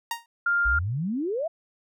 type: tone with exponential decay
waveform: sawtooth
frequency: 932.3 Hz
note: A#5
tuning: in tune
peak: -20 dBFS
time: 0.11-0.26 s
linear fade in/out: 2 ms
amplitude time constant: 32 ms
type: tone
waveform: sine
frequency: 1400 Hz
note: F6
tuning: 4 cents sharp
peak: -20 dBFS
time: 0.46-0.79 s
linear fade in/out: 5 ms
type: exponential sweep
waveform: sine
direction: up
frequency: 52.5 to 691 Hz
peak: -25 dBFS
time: 0.65-1.48 s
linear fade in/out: 10 ms
effects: none